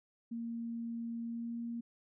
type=tone with pitch glide; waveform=sine; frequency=232 to 234.2 Hz; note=A#3 to A#3; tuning=-8 to +8 cents; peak=-37 dBFS; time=0.31-1.81 s; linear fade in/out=10 ms; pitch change=+16 cents; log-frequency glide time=1.24-1.6 s; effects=none